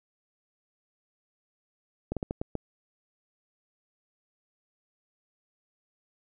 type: slowing click train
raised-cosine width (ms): 2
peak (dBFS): -17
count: 6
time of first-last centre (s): 2.12-2.553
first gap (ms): 47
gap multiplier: 1.31
effects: none